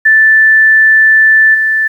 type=tone with level steps; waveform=sine; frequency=1760 Hz; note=A6; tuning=in tune; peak=-3 / -8 dBFS; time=0.05-1.88 s; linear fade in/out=10 ms; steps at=1.54 s; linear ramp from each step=10 ms; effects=7-bit